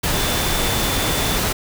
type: tone in noise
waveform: sine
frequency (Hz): 3520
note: A7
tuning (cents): 0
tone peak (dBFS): -28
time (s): 0.13-1.38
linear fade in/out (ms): 10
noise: pink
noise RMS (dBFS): -20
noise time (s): 0.03-1.53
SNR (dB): -11
effects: none